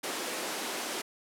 pink high-pass noise, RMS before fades -35 dBFS, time 0.03-1.02 s, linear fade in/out 10 ms, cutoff 270 Hz, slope 24 dB/octave, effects low-pass 12000 Hz 12 dB/octave

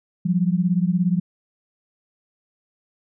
sine beating tone pair, 173.2 / 190.2 Hz, F3 / F#3, -14 / +48 cents, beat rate 17 Hz, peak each -19 / -21 dBFS, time 0.25-1.2 s, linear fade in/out 10 ms, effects none

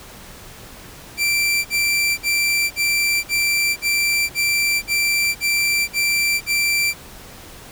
sawtooth tone bursts, 2349 Hz, D7, in tune, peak -13 dBFS, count 11, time 1.17-6.94 s, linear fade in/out 50 ms, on 480 ms, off 49 ms, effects pink hiss -40 dBFS RMS until 7.71 s

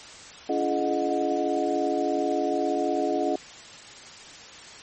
sine tone cluster, 283.5 / 340 / 422.8 / 620 / 730 Hz, C#4 / F4 / G#4 / D#5 / F#5, +39 / -46 / +31 / -6 / -24 cents, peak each -29 dBFS, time 0.49-3.36 s, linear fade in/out 5 ms, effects white hiss -44 dBFS RMS until 4.82 s + MP3 32 kbps

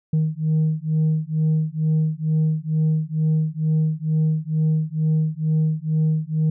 sine beating tone pair, 155.56 / 157.76 Hz, D#3 / D#3, 0 / +24 cents, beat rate 2.2 Hz, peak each -19 dBFS, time 0.13-6.5 s, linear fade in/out 5 ms, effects tanh soft clip ceiling -14 dBFS

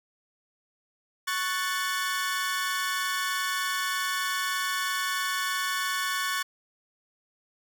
sawtooth chord, F# minor, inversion second, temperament equal with one note detuned, 1108.7 / 1486 / 1760 Hz, C#6 / F#6 / A6, 0 / +7 / 0 cents, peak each -27 / -29 / -28 dBFS, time 1.27-6.43 s, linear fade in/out 10 ms, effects none

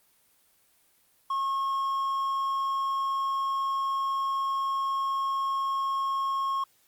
triangle tone, 1086 Hz, C#6, 36 cents flat, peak -24 dBFS, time 1.3-6.64 s, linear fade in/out 5 ms, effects white hiss -65 dBFS RMS until 6.87 s + Opus 24 kbps

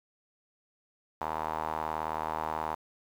sawtooth tone with band-pass filter, 78.7 Hz, D#2, 20 cents sharp, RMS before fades -34 dBFS, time 1.21-2.75 s, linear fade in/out 0 ms, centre 920 Hz, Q 4, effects 9-bit

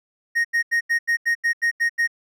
triangle tone bursts, 1864.7 Hz, A#6, in tune, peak -15 dBFS, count 10, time 0.35-2.076 s, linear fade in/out 20 ms, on 97 ms, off 84 ms, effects none

